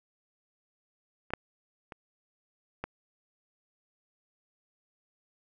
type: clicks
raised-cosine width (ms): 0.5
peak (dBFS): -28 / -12 / -27 / -19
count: 4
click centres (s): 1.305 / 1.336 / 1.922 / 2.84
effects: none